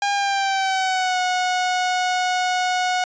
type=tone with pitch glide; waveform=sawtooth; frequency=807 to 731.5 Hz; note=G#5 to F#5; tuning=-50 to -20 cents; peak=-15 dBFS; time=0.02-3.04 s; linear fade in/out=2 ms; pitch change=-170 cents; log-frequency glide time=0.13-1.19 s; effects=resampled to 16000 Hz